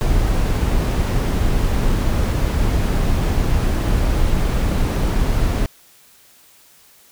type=noise; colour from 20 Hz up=brown; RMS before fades=-17 dBFS; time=0.01-5.66 s; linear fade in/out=0 ms; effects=white hiss -50 dBFS RMS until 7.11 s